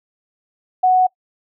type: tone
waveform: sine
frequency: 740 Hz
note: F#5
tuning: in tune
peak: -10 dBFS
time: 0.83-1.07 s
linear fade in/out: 10 ms
effects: noise-tail reverb RT60 0.1 s tail -24 dB re dry